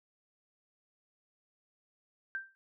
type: tone with exponential decay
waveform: sine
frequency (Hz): 1569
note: G6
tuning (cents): +1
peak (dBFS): -31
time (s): 2.35-2.55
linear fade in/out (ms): 0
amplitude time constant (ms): 43
effects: none